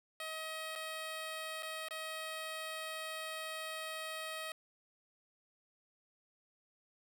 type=tone with dropouts; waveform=10% pulse; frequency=634 Hz; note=D#5; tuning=32 cents sharp; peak=-32 dBFS; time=0.2-4.52 s; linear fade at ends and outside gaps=2 ms; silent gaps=0.754-0.758 / 1.625-1.63 / 1.885-1.908 s; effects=none